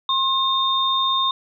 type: tone pair together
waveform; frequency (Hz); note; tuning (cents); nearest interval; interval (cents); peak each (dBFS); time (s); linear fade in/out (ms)
sine; 1065 / 3651; C6 / A#7; +30 / -37; octave + major sixth; 2133; -20; 0.09-1.31; 2
effects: none